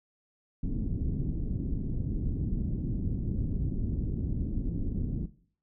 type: low-pass noise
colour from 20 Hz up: pink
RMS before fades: -31 dBFS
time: 0.63-5.26 s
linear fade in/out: 5 ms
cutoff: 280 Hz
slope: 24 dB/octave
effects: noise-tail reverb RT60 0.5 s tail -17 dB re dry